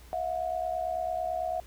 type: tone pair together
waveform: sine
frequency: 653 / 722 Hz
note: E5 / F#5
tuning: -17 / -43 cents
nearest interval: major second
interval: 174 cents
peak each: -32 / -31 dBFS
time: 0.13-1.6 s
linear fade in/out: 0 ms
effects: added 60 Hz sine -49 dBFS peak until 1.66 s + pink hiss -56 dBFS RMS until 1.66 s